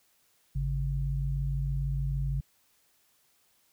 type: tone pair together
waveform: sine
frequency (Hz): 52.05 / 138.59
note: G#1 / C#3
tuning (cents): +5 / 0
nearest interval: octave + perfect fourth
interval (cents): 1695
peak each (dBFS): -30 / -30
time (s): 0.55-2.41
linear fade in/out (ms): 10
effects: white hiss -68 dBFS RMS until 3.72 s